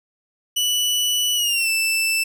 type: tone with pitch glide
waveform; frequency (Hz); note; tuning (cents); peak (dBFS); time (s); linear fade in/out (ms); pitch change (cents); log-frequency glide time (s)
sawtooth; 2960 to 2652; F#7 to E7; 0 to +10; -15; 0.56-2.24; 10; -190; 1.35-1.69
effects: none